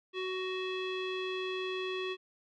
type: tone with low-pass filter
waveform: square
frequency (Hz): 372.8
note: F#4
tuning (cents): +13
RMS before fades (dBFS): -36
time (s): 0.13-2.17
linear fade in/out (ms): 50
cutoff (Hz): 3100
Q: 5.1
effects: none